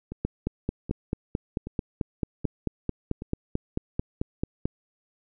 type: two click trains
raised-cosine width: 3 ms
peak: -22 / -13 dBFS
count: 6 / 21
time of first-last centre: 0.12-3.996 / 0.25-4.655 s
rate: 1.29 / 4.54 Hz
effects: none